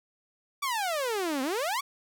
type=exponential two-way sweep; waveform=sawtooth; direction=down then up; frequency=1174.7 to 252.9 to 1174.7 Hz; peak=-24 dBFS; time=0.62-1.81 s; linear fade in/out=10 ms; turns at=1.42 s; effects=none